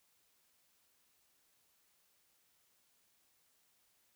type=silence; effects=white hiss -74 dBFS RMS until 4.15 s